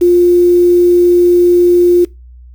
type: tone with quantisation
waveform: sine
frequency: 351.9 Hz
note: F4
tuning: 13 cents sharp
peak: -4 dBFS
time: 0.01-2.05 s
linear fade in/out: 10 ms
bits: 5
effects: noise-tail reverb RT60 0.2 s tail -20 dB re dry + added 61 Hz sine -33 dBFS peak until 2.54 s